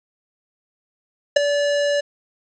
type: tone with ADSR envelope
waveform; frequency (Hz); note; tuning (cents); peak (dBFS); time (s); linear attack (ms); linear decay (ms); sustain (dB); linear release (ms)
square; 577; D5; -31; -7; 1.36-2.01; 8; 8; -11; 12
effects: resampled to 16000 Hz + 8-bit